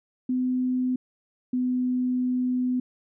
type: tone pair in turn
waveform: sine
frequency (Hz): 253.6 / 251.4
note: B3 / B3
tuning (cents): +46 / +31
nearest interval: unison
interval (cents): 15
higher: first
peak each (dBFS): -22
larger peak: neither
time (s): 0.29-0.96 / 1.53-2.8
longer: second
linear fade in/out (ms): 5
effects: none

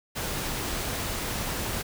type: noise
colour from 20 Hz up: pink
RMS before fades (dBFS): -31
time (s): 0.15-1.83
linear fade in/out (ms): 20
effects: none

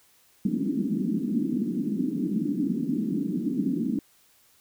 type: band-pass noise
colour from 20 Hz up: white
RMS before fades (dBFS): -27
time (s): 0.45-3.99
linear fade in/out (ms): 2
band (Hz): 180 to 300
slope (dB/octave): 48
effects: white hiss -61 dBFS RMS until 4.6 s

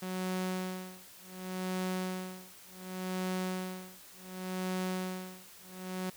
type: tone with tremolo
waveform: sawtooth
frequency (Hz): 185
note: F#3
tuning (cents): 0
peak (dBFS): -28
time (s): 0.02-6.1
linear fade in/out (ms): 5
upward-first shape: sine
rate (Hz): 0.68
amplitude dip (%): 100
effects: white hiss -54 dBFS RMS until 6.16 s

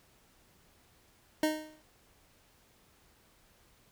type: tone with exponential decay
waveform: 25% pulse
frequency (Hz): 309.4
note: D#4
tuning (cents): -10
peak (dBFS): -20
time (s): 1.43-1.82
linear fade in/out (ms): 2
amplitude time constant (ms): 83
effects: pink hiss -65 dBFS RMS until 3.91 s

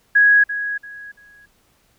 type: tone with echo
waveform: sine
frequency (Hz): 1661.2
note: G#6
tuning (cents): 0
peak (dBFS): -9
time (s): 0.15-0.44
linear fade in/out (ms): 10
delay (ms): 340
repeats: 3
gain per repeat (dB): -12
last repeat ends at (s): 1.46
effects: pink hiss -60 dBFS RMS until 1.98 s

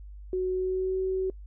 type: tone with pitch glide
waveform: sine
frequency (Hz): 370 to 377.1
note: F#4 to F#4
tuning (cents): 0 to +33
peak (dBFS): -25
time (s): 0.33-1.3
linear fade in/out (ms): 2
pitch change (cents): +33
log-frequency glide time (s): 0.51-0.99
effects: noise-tail reverb RT60 0.1 s tail -23 dB re dry + added 50 Hz sine -41 dBFS peak until 1.46 s

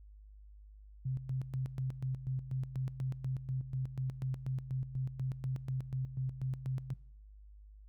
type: tone with tremolo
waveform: sine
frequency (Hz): 130.81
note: C3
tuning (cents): 0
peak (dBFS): -32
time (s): 1.05-6.94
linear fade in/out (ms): 10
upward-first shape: square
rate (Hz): 4.1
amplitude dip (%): 70
effects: noise-tail reverb RT60 0.7 s tail -23 dB re dry + added 51 Hz sine -52 dBFS peak until 7.88 s

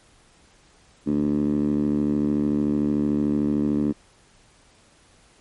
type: tone with band-pass filter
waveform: 10% pulse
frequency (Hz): 73.42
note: D2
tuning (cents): 0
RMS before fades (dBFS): -22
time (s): 1.06-3.93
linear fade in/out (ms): 20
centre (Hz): 260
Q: 4.1
effects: pink hiss -56 dBFS RMS until 5.4 s + MP3 48 kbps

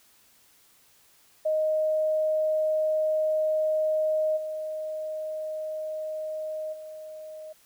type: tone with level steps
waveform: sine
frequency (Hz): 622.3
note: D#5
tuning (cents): 0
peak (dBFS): -22 / -30 / -38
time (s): 1.45-7.53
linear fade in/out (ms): 10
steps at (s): 4.36 / 6.72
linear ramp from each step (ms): 20
effects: white hiss -60 dBFS RMS until 7.65 s

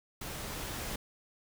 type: noise with level ramp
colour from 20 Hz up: pink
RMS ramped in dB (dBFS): -41 to -38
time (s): 0.21-0.96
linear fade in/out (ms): 5
effects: none

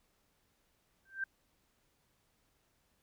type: tone with exponential growth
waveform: sine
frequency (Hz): 1568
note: G6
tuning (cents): 0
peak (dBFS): -30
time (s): 1.05-1.24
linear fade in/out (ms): 5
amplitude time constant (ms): 40
effects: pink hiss -75 dBFS RMS until 3.02 s

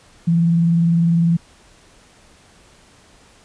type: tone with vibrato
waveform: sine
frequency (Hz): 168.4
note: E3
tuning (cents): +37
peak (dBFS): -12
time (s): 0.27-1.37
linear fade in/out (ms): 10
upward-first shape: triangle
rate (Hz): 20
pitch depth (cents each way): 50
effects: pink hiss -50 dBFS RMS until 3.44 s + resampled to 22050 Hz

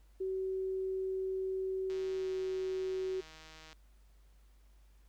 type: tone with pitch glide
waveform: sine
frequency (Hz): 379.1 to 376.3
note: F#4 to F#4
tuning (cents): +42 to +29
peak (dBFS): -33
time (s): 0.2-3.21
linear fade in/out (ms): 10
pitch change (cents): -13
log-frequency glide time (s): 2.16-2.28
type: click train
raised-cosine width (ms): 0.2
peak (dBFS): -36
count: 290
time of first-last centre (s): 1.9-3.729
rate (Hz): 158
effects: added 50 Hz sine -59 dBFS peak until 5.08 s + pink hiss -73 dBFS RMS until 5.08 s

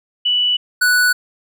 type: tone pair in turn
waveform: sine / square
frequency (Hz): 2960 / 1480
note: F#7 / F#6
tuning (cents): 0 / 0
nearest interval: octave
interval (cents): 1200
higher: first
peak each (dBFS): -13 / -12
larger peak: second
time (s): 0.25-0.57 / 0.81-1.13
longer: neither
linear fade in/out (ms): 10
effects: none

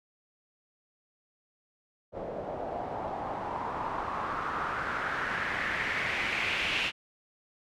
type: noise with low-pass filter sweep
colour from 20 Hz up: white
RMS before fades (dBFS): -33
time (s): 2.12-6.92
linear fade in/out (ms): 50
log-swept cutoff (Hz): 560 to 2800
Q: 3.2
effects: none

